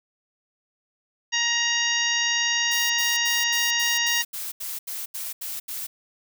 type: harmonic tone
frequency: 941 Hz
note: A#5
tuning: 16 cents sharp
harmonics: 1 / 2 / 3 / 4 / 5 / 6 / 7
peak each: -35 / -25 / -26 / -30 / -33 / -29 / -31 dBFS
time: 1.32-4.23 s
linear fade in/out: 20 ms
type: noise bursts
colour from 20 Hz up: blue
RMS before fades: -32 dBFS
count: 12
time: 2.71-5.87 s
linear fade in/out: 10 ms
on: 190 ms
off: 80 ms
effects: none